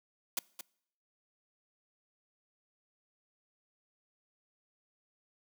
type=noise with echo; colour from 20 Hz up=white; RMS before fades=-33 dBFS; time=0.37-0.39 s; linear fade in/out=2 ms; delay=220 ms; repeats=1; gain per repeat=-10 dB; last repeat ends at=0.61 s; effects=noise-tail reverb RT60 0.7 s tail -24 dB re dry + high-pass 200 Hz 12 dB/octave